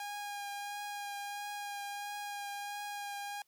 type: tone with vibrato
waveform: sawtooth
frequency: 815 Hz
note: G#5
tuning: 33 cents flat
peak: -35 dBFS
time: 0-3.42 s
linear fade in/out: 2 ms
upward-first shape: triangle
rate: 1.5 Hz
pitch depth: 17 cents each way
effects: white hiss -75 dBFS RMS until 3.47 s + MP3 96 kbps